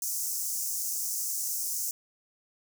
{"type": "high-pass noise", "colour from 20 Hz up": "pink", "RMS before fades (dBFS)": -32, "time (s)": [0.02, 1.91], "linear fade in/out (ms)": 2, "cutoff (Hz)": 5700, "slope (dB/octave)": 48, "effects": []}